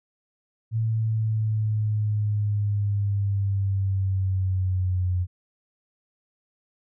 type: linear sweep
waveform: sine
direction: down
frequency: 112.6 to 90 Hz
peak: -21 dBFS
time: 0.71-5.27 s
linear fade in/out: 50 ms
effects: none